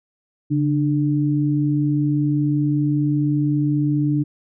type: tone pair together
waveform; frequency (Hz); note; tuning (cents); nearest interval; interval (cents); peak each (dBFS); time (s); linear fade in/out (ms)
sine; 142.69 / 297.5; D3 / D4; -50 / +22; octave + minor second; 1272; -19; 0.5-4.24; 20
effects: none